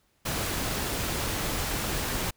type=noise; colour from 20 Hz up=pink; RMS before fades=-30 dBFS; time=0.25-2.31 s; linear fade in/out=10 ms; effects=pink hiss -69 dBFS RMS until 2.36 s